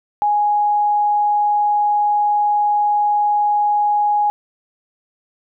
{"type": "tone", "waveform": "sine", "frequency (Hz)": 830.6, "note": "G#5", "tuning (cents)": 0, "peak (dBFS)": -13, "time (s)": [0.22, 4.3], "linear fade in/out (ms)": 0, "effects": []}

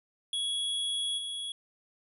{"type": "tone with level steps", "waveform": "square", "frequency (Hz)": 3346, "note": "G#7", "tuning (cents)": 12, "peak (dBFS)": [-30, -35], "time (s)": [0.33, 1.52], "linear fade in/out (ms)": 2, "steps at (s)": 1.17, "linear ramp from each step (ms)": 20, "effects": ["resampled to 32000 Hz"]}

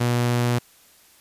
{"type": "tone", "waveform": "sawtooth", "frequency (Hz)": 121, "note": "B2", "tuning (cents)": -35, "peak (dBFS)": -15, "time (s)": [0, 0.59], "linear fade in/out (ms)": 10, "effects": ["white hiss -54 dBFS RMS until 1.2 s", "resampled to 32000 Hz"]}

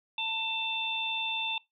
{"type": "harmonic tone", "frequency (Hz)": 891, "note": "A5", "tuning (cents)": 22, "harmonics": [1, 3, 4], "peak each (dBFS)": [-37, -33, -33], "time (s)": [0.18, 1.58], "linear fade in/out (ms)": 2, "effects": ["noise-tail reverb RT60 0.2 s tail -23 dB re dry"]}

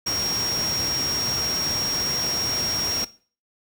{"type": "tone in noise", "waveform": "sine", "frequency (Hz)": 5588, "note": "F8", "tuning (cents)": 0, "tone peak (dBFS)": -23, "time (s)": [0.06, 3.05], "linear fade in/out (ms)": 10, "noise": "pink", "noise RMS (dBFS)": -30, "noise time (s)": [0.06, 3.05], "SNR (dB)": 4, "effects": ["noise-tail reverb RT60 0.4 s tail -18 dB re dry", "high-pass 80 Hz 12 dB/octave"]}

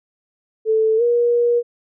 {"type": "tone with pitch glide", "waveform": "sine", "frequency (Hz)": [440, 477.1], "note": ["A4", "A#4"], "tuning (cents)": [0, 40], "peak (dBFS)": -13, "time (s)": [0.65, 1.63], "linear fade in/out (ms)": 50, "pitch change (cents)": 140, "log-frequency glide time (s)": [0.97, 1.02], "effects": []}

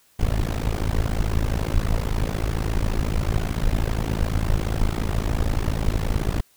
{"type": "noise with amplitude modulation", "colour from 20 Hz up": "brown", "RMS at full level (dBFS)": -18, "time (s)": [0.19, 6.41], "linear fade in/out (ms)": 10, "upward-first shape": "sine", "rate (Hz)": 54.3, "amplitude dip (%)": 100, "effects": ["white hiss -59 dBFS RMS until 6.56 s"]}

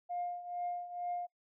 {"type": "tone with tremolo", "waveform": "sine", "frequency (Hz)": 707, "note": "F5", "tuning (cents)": 21, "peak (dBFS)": -32, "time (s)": [0.09, 1.27], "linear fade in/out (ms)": 20, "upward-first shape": "triangle", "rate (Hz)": 2.2, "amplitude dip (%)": 80, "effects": ["noise-tail reverb RT60 0.1 s tail -25 dB re dry", "tanh soft clip ceiling -30 dBFS"]}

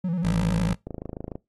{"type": "tone with vibrato", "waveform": "triangle", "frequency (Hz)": 174.61, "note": "F3", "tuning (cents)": 0, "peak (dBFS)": -21, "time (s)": [0.04, 0.73], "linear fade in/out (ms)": 5, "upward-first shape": "square", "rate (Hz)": 11, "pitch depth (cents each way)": 90}
{"type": "tone", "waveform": "15% pulse", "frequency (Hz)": 54.5, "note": "A1", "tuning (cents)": -16, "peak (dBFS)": -19, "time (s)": [0.23, 0.75], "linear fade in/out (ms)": 20}
{"type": "click train", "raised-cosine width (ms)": 2, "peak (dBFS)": -20, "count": 14, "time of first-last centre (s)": [0.87, 1.355], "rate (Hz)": 26.8}
{"effects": ["noise-tail reverb RT60 0.2 s tail -22 dB re dry", "AAC 32 kbps"]}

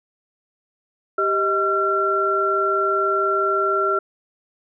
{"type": "tone cluster", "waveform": "sine", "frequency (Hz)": [392.5, 630, 1363], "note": ["G4", "D#5", "F6"], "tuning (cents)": [2, 21, -43], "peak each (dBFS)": [-22, -26, -19], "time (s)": [1.18, 3.99], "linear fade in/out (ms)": 5, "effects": []}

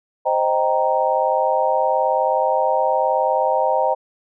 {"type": "chord", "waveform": "sine", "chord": "C minor seventh", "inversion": "none", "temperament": "equal", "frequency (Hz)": [523.3, 622.3, 784, 932.3], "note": ["C5", "Eb5", "G5", "Bb5"], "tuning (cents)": [0, 0, 0, 0], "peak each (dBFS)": -21, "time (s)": [0.25, 3.95], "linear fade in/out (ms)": 20, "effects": []}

